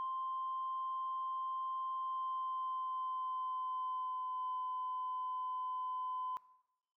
sine tone with pitch glide, 1046.5 to 1017.3 Hz, C6 to C6, 0 to -49 cents, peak -36 dBFS, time 0-6.37 s, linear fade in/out 0 ms, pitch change -49 cents, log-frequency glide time 1.96-4.57 s, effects noise-tail reverb RT60 0.9 s tail -19 dB re dry + tanh soft clip ceiling -32 dBFS

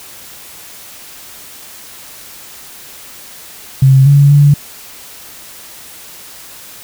sine tone with pitch steps, 133.7 / 142 / 144.2 Hz, C3 / C#3 / D3, +38 / +42 / -31 cents, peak -3 dBFS, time 3.82-4.54 s, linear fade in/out 5 ms, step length 240 ms, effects white hiss -34 dBFS RMS until 6.83 s

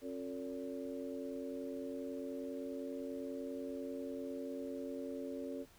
harmonic tone with a mistuned harmonic, 90.1 Hz, F#2, 45 cents flat, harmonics 3 / 4 / 5 / 6, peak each -43 / -49 / -46 / -47 dBFS, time 0.01-5.66 s, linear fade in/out 50 ms, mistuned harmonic 6, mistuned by +94 cents, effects pink hiss -64 dBFS RMS until 5.78 s

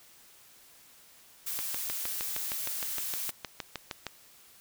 blue noise, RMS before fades -35 dBFS, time 1.46-3.31 s, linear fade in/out 10 ms
click train, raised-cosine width 0.2 ms, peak -17 dBFS, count 17, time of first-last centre 1.59-4.067 s, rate 6.46 Hz
effects white hiss -57 dBFS RMS until 4.6 s

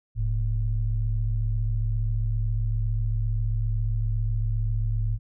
sine tone pair together, 41.13 / 108.8 Hz, E1 / A2, -3 / -19 cents, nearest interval octave + perfect fourth, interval 1684 cents, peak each -25 dBFS, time 0.15-5.19 s, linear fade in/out 50 ms, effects none

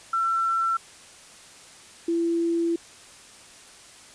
sine tone pair in turn, 1346 / 336.5 Hz, E6 / E4, +36 / +36 cents, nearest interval 2 octaves, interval 2400 cents, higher first, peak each -21 dBFS, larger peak neither, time 0.13-0.77 / 2.08-2.76 s, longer second, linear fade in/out 5 ms, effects white hiss -48 dBFS RMS until 4.14 s + resampled to 22050 Hz

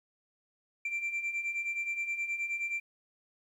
sine beating tone pair, 2349 / 2358.5 Hz, D7 / D7, 0 / +7 cents, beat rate 9.5 Hz, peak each -36 / -31 dBFS, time 0.85-2.8 s, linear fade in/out 5 ms, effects tanh soft clip ceiling -29 dBFS + 11-bit

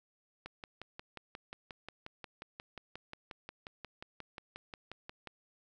click train, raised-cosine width 0.3 ms, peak -28 dBFS, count 28, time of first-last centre 0.46-5.273 s, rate 5.61 Hz, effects none

